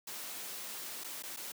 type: noise with dropouts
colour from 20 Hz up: white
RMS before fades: -43 dBFS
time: 0.07-1.52 s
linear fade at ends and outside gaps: 5 ms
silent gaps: 1.038-1.043 / 1.225-1.234 / 1.364-1.37 s
effects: high-pass 200 Hz 12 dB/octave